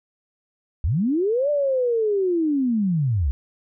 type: linear two-way sweep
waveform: sine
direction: up then down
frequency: 58.9 to 595 to 58.9 Hz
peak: -18 dBFS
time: 0.84-3.31 s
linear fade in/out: 0 ms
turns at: 1.5 s
effects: none